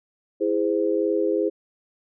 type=chord; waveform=sine; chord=E augmented; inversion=none; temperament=just; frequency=329.6 / 412 / 515 Hz; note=E4 / G#4 / B#4; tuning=0 / -14 / -28 cents; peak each=-24 / -23 / -25 dBFS; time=0.4-1.5 s; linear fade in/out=20 ms; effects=none